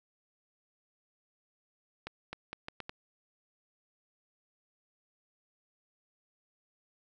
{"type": "accelerating click train", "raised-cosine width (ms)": 0.3, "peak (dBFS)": -23, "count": 6, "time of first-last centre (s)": [2.07, 2.894], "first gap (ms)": 260, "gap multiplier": 0.77, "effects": []}